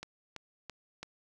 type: click train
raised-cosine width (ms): 0.2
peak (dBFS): -24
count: 4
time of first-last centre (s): 0.03-1.03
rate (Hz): 3
effects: none